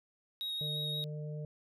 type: tone with vibrato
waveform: triangle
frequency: 3774 Hz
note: A#7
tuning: 21 cents sharp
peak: -34 dBFS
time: 0.41-1.04 s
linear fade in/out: 0 ms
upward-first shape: square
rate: 5.7 Hz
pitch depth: 10 cents each way
type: harmonic tone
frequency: 150.8 Hz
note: D3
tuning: 46 cents sharp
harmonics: 1 / 3 / 4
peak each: -38 / -48 / -50 dBFS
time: 0.61-1.45 s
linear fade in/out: 2 ms
effects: none